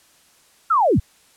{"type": "linear sweep", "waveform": "sine", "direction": "down", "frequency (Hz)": [1396.9, 36.71], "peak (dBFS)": -13, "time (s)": [0.7, 1], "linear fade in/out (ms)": 10, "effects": ["white hiss -55 dBFS RMS until 1.36 s", "low-pass 11000 Hz 12 dB/octave"]}